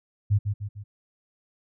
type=tone with echo; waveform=sine; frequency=102.6 Hz; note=G#2; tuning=21 cents flat; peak=-17 dBFS; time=0.3-0.39 s; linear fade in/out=20 ms; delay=150 ms; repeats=3; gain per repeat=-6 dB; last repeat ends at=0.84 s; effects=none